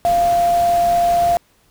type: tone in noise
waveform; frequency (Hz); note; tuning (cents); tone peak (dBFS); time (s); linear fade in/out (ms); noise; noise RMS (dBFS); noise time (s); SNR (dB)
sine; 694; F5; -11; -12; 0.05-1.37; 0; pink; -30; 0.05-1.37; +15
effects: pink hiss -57 dBFS RMS until 1.7 s